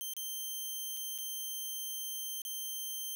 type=tone with dropouts; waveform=5% pulse; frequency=3136 Hz; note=G7; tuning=in tune; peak=-29 dBFS; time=0.01-3.15 s; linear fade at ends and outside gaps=0 ms; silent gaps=0.136-0.166 / 0.967-0.971 / 1.179-1.186 / 2.418-2.451 s; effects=none